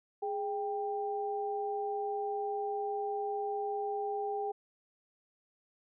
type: tone pair together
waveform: sine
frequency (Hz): 415.3 / 790.3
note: G#4 / G5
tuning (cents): 0 / +14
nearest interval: major seventh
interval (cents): 1114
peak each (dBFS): -35 / -35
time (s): 0.22-4.52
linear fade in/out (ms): 10
effects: none